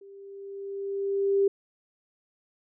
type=tone with level ramp; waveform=sine; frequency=395.6 Hz; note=G4; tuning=16 cents sharp; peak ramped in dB=-46 to -18 dBFS; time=0.01-1.48 s; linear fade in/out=5 ms; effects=none